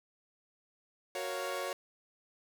sawtooth chord, Gb major seventh, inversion none, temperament equal, 370 / 466.2 / 554.4 / 698.5 Hz, Gb4 / Bb4 / Db5 / F5, 0 / 0 / 0 / 0 cents, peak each -38 / -39 / -34 / -39 dBFS, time 1.15-1.73 s, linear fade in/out 2 ms, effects none

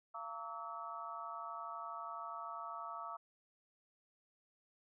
harmonic tone with a mistuned harmonic, 228.4 Hz, A#3, 35 cents flat, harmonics 3 / 4 / 5 / 6, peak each -50 / -50 / -47 / -47 dBFS, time 0.14-3.17 s, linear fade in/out 10 ms, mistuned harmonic 6, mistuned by -99 cents, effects none

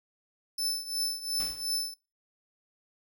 sawtooth tone with tremolo, 5274 Hz, E8, in tune, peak -24 dBFS, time 0.58-1.94 s, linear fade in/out 5 ms, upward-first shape triangle, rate 2.8 Hz, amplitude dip 85%
pink noise with exponential decay, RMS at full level -39 dBFS, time 1.4-1.83 s, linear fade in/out 0 ms, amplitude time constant 93 ms
effects noise-tail reverb RT60 0.3 s tail -21 dB re dry

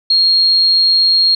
sine tone, 4258 Hz, C8, 30 cents sharp, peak -8 dBFS, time 0.1-1.35 s, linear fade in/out 5 ms, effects none

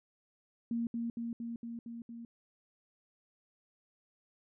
sine tone with echo, 233.1 Hz, A#3, in tune, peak -31 dBFS, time 0.71-0.87 s, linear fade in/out 2 ms, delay 230 ms, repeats 6, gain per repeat -2 dB, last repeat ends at 2.25 s, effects none

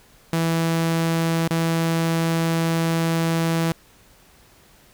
sawtooth tone with dropouts, 164.81 Hz, E3, in tune, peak -15 dBFS, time 0.33-3.72 s, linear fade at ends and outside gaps 2 ms, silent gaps 1.478-1.507 s, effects pink hiss -53 dBFS RMS until 4.93 s

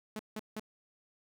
sawtooth tone bursts, 215.2 Hz, A3, 38 cents flat, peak -33 dBFS, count 3, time 0.16-0.596 s, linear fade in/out 2 ms, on 32 ms, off 170 ms, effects none

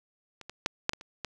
clicks, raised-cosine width 0.2 ms, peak -27 / -23 / -9 / -7 / -18 / -28 / -17 dBFS, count 7, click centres 0.413 / 0.496 / 0.661 / 0.894 / 0.934 / 1.011 / 1.247 s, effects none

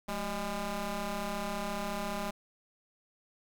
15% pulse ring-modulated tone, 199.9 Hz, G3, 34 cents sharp, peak -24 dBFS, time 0.08-2.31 s, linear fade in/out 10 ms, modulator 417 Hz, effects none

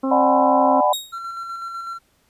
harmonic tone, 266.4 Hz, C4, 31 cents sharp, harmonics 1 / 2 / 3 / 4 / 5, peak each -20 / -26 / -32 / -30 / -35 dBFS, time 0.03-0.81 s, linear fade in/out 10 ms
sine chord, G# half-diminished seventh, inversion second, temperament just, 598 / 747.5 / 830.6 / 996.7 Hz, D5 / F#5 / G#5 / B5, +31 / +17 / 0 / +16 cents, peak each -19 / -19 / -22 / -19 dBFS, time 0.11-0.93 s, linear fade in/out 5 ms
sawtooth tone with exponential decay, 3763 Hz, A#7, 16 cents sharp, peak -17 dBFS, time 0.93-1.19 s, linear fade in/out 5 ms, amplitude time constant 56 ms
triangle tone with tremolo, 1360 Hz, F6, 46 cents flat, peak -25 dBFS, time 1.12-1.99 s, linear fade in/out 20 ms, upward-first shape square, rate 8 Hz, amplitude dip 30%
effects pink hiss -62 dBFS RMS until 2.29 s + resampled to 32000 Hz

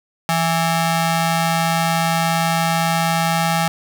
sawtooth ring-modulated tone, 493.9 Hz, B4, in tune, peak -9 dBFS, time 0.29-3.68 s, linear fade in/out 0 ms, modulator 327 Hz, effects none

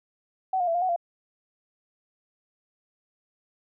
sine tone with pitch steps, 755 / 712 / 668 / 703 / 743 / 689 Hz, F#5 / F5 / E5 / F5 / F#5 / F5, +35 / +33 / +23 / +11 / +7 / -24 cents, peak -22 dBFS, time 0.53-0.962 s, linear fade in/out 5 ms, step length 72 ms, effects none

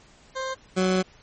20% pulse tone pair in turn, 526 / 185.97 Hz, C5 / F#3, +9 / +9 cents, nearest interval octave + tritone, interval 1800 cents, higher first, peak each -23 / -15 dBFS, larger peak second, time 0.35-0.55 / 0.76-1.03 s, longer second, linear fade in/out 20 ms, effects pink hiss -54 dBFS RMS until 1.22 s + MP3 32 kbps

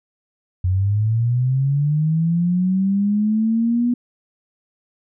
sine linear sweep, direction up, 89.2 to 244.7 Hz, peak -15 dBFS, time 0.64-3.94 s, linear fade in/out 5 ms, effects none

